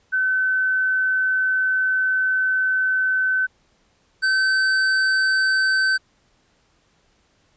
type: tone pair in turn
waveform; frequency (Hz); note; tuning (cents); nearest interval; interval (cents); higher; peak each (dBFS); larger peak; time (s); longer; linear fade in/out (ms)
sine / square; 1522 / 1537; F#6 / G6; +48 / -35; unison; 17; second; -17; neither; 0.12-3.47 / 4.22-5.98; first; 20
effects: pink hiss -62 dBFS RMS until 7.56 s + resampled to 16000 Hz